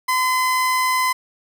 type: tone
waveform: 30% pulse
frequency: 1021 Hz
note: C6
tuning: 43 cents flat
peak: -14 dBFS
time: 0.08-1.13 s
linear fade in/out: 10 ms
effects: none